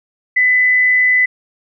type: tone with frequency modulation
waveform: sine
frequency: 2003 Hz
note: B6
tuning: 24 cents sharp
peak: -9 dBFS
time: 0.36-1.26 s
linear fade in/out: 10 ms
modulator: 111 Hz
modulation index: 0.22
effects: none